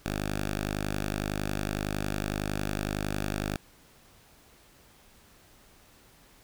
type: tone with notch filter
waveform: 5% pulse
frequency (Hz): 50.9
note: G#1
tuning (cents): -34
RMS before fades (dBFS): -32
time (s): 0.06-3.56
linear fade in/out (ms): 0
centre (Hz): 460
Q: 1.9
effects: pink hiss -58 dBFS RMS until 6.43 s